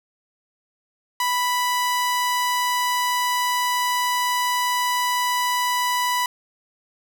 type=tone; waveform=sawtooth; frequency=987.8 Hz; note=B5; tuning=in tune; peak=-16 dBFS; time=1.2-6.26 s; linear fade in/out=2 ms; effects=none